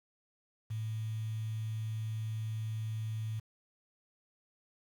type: tone with quantisation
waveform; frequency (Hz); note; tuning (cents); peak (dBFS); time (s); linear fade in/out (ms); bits
sine; 110; A2; 0; -34; 0.7-3.4; 10; 9
effects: none